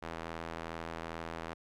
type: tone with band-pass filter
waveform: sawtooth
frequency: 82.41 Hz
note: E2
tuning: in tune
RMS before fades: -42 dBFS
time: 0.02-1.54 s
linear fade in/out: 10 ms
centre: 1100 Hz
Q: 0.6
effects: none